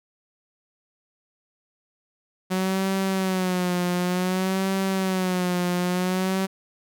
sawtooth tone with vibrato, 185 Hz, F#3, in tune, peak -18 dBFS, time 2.5-6.47 s, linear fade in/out 20 ms, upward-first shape sine, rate 0.55 Hz, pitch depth 69 cents each way, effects none

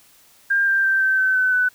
sine tone with pitch steps, 1600 / 1582.5 / 1565.3 / 1548.2 / 1531.3 / 1514.6 / 1498 Hz, G6 / G6 / G6 / G6 / G6 / F#6 / F#6, +35 / +16 / -3 / -22 / -41 / +40 / +21 cents, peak -15 dBFS, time 0.5-1.69 s, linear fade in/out 10 ms, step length 170 ms, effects white hiss -53 dBFS RMS until 1.74 s

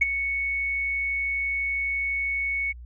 sine tone with ADSR envelope, 2217 Hz, C#7, in tune, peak -13 dBFS, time 0.01-2.73 s, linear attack 10 ms, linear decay 20 ms, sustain -11 dB, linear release 23 ms, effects tanh soft clip ceiling -9 dBFS + added 60 Hz sine -39 dBFS peak until 2.85 s

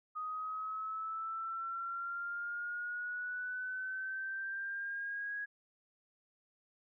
sine exponential sweep, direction up, 1244.5 to 1661.2 Hz, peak -37 dBFS, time 0.15-5.46 s, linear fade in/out 20 ms, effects none

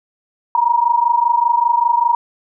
sine tone pair together, 934 / 959.1 Hz, A#5 / A#5, +3 / +49 cents, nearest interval unison, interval 46 cents, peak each -15 / -14 dBFS, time 0.55-2.15 s, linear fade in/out 2 ms, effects none

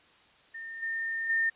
sine tone with level steps, 1816 Hz, A#6, 46 cents flat, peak -38 / -30 / -24 dBFS, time 0.54-1.5 s, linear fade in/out 10 ms, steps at 0.82 / 1.29 s, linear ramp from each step 10 ms, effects white hiss -60 dBFS RMS until 1.55 s + resampled to 8000 Hz

